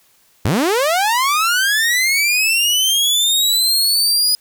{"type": "linear sweep", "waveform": "sawtooth", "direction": "up", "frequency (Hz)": [77.78, 4978], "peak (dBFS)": -10, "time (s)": [0.45, 4.35], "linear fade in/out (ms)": 0, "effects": ["white hiss -55 dBFS RMS until 4.4 s"]}